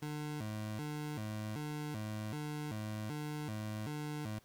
25% pulse tone with vibrato, 126.8 Hz, B2, 46 cents sharp, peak -35 dBFS, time 0.02-4.39 s, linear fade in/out 5 ms, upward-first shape square, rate 1.3 Hz, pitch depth 290 cents each way, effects pink hiss -67 dBFS RMS until 4.44 s

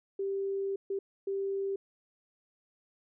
sine tone bursts at uneven times, 392.3 Hz, G4, 1 cent sharp, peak -30 dBFS, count 3, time 0.19-0.76 / 0.9-0.99 / 1.27-1.76 s, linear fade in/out 5 ms, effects none

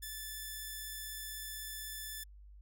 5% pulse tone, 1748 Hz, A6, 12 cents flat, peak -31 dBFS, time 0.02-2.24 s, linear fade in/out 10 ms, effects added 50 Hz sine -52 dBFS peak until 2.61 s

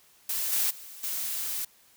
blue noise with level steps, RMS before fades -30 / -26 / -45 / -32 dBFS, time 0.29-1.65 s, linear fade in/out 5 ms, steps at 0.52 / 0.7 / 1.03 s, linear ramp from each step 10 ms, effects white hiss -60 dBFS RMS until 1.96 s

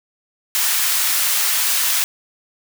white high-pass noise, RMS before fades -18 dBFS, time 0.55-2.04 s, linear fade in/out 0 ms, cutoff 1100 Hz, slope 12 dB/octave, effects none

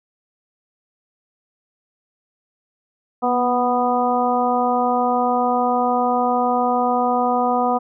harmonic tone with a mistuned harmonic, 246.8 Hz, B3, 1 cent flat, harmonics 1 / 2 / 3 / 4 / 5, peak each -23 / -23 / -19 / -24 / -25 dBFS, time 3.22-7.79 s, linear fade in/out 20 ms, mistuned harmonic 1, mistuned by -21 cents, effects none

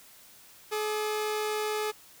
sawtooth tone pair together, 426.4 / 1206 Hz, G#4 / D6, +46 / +46 cents, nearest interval octave + tritone, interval 1800 cents, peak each -25 / -36 dBFS, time 0.71-1.92 s, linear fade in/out 20 ms, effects white hiss -54 dBFS RMS until 2.2 s

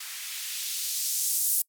violet noise with band-pass filter sweep, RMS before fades -30 dBFS, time 0-1.62 s, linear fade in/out 5 ms, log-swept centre 1500 to 10000 Hz, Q 1, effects noise-tail reverb RT60 0.1 s tail -25 dB re dry

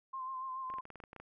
sine tone with vibrato, 1046.5 Hz, C6, in tune, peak -38 dBFS, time 0.13-0.81 s, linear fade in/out 10 ms, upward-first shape sine, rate 7 Hz, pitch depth 34 cents each way
clicks, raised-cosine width 0.5 ms, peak -34 dBFS, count 11, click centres 0.701 / 0.739 / 0.785 / 0.854 / 0.903 / 0.957 / 1.002 / 1.038 / 1.131 / 1.163 / 1.2 s
effects none

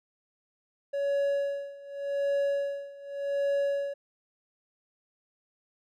triangle tone with tremolo, 562 Hz, C#5, 24 cents sharp, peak -22 dBFS, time 0.93-3.94 s, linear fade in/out 10 ms, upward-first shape sine, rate 0.86 Hz, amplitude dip 90%, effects none

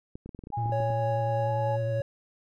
clicks, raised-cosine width 3 ms, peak -28 dBFS, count 12, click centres 0.155 / 0.26 / 0.292 / 0.348 / 0.391 / 0.438 / 0.471 / 0.503 / 0.659 / 0.696 / 0.803 / 0.903 s
sine tone with pitch glide, 822 to 842.2 Hz, G#5 to G#5, -18 to +24 cents, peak -30 dBFS, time 0.52-1.77 s, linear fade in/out 20 ms, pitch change +42 cents, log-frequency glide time 1.4-1.52 s
triangle tone with vibrato, 115.3 Hz, A#2, 19 cents flat, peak -26 dBFS, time 0.57-2.01 s, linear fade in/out 5 ms, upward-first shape sine, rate 10 Hz, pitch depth 39 cents each way
triangle tone with tremolo, 557 Hz, C#5, 8 cents sharp, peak -26 dBFS, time 0.72-2.02 s, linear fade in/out 2 ms, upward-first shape sine, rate 3.3 Hz, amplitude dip 25%
effects none

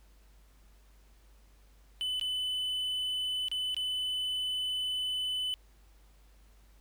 triangle tone with dropouts, 3009 Hz, F#7, 28 cents sharp, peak -29 dBFS, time 2.01-5.54 s, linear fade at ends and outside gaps 0 ms, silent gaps 2.197-2.212 / 3.484-3.515 / 3.745-3.766 s, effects added 50 Hz sine -57 dBFS peak until 6.8 s + pink hiss -67 dBFS RMS until 6.8 s

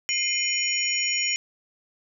sine tone cluster, 2116 / 2436 / 2994 / 5570 / 6860 Hz, C7 / D#7 / F#7 / F8 / A8, +19 / -37 / +20 / -5 / -45 cents, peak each -29 dBFS, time 0.09-1.36 s, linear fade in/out 0 ms, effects none

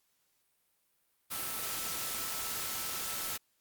sine tone in noise, 1318.5 Hz, E6, in tune, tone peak -48 dBFS, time 1.3-3.38 s, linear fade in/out 20 ms, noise white, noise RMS -37 dBFS, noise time 1.3-3.38 s, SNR -14 dB, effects white hiss -75 dBFS RMS until 3.6 s + Opus 48 kbps

